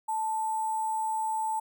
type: tone with sample-and-hold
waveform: sine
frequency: 880 Hz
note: A5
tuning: in tune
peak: -27 dBFS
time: 0.08-1.6 s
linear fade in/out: 10 ms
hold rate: 8820 Hz
effects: none